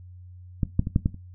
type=clicks; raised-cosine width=5 ms; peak=-10 / -7 / -16 / -7 / -9 / -27 dBFS; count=6; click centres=0.632 / 0.794 / 0.871 / 0.961 / 1.059 / 1.144 s; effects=noise-tail reverb RT60 0.2 s tail -17 dB re dry + added 90 Hz sine -42 dBFS peak until 1.34 s